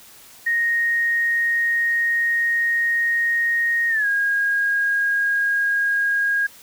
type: tone with pitch glide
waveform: sine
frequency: 1864.7 to 1632.7 Hz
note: A#6 to G#6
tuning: 0 to -30 cents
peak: -17 dBFS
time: 0.46-6.47 s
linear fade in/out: 10 ms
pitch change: -230 cents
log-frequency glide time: 3.89-4.07 s
effects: white hiss -46 dBFS RMS until 6.62 s